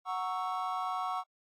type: chord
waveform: triangle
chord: F# dominant seventh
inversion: none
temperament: equal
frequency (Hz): 740 / 932.3 / 1108.7 / 1318.5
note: F#5 / A#5 / C#6 / E6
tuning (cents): 0 / 0 / 0 / 0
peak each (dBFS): -34 / -40 / -34 / -38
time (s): 0.05-1.24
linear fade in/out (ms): 50
effects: AAC 48 kbps